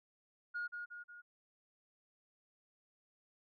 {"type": "tone with echo", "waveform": "sine", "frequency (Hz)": 1434, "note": "F6", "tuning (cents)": 45, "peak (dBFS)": -36, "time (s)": [0.54, 0.68], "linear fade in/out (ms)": 20, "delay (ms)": 180, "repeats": 3, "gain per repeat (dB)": -5, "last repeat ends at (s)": 1.22, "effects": ["tanh soft clip ceiling -34 dBFS"]}